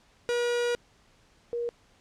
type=tone pair in turn; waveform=45% pulse / sine; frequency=480.4 / 474.1 Hz; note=B4 / A#4; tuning=-48 / +29 cents; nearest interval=unison; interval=23 cents; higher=first; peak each=-25 / -28 dBFS; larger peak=first; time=0.29-0.75 / 1.53-1.69 s; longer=first; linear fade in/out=0 ms; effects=pink hiss -62 dBFS RMS until 2 s + low-pass 7000 Hz 12 dB/octave